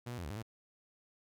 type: tone with pitch steps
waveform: sawtooth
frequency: 120.7 / 121.8 / 87.5 / 71.7 / 102.3 / 112.6 Hz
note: B2 / B2 / F2 / D2 / G#2 / A2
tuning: -39 / -24 / +4 / -41 / -26 / +40 cents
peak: -36 dBFS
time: 0.06-0.426 s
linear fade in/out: 10 ms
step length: 61 ms
effects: none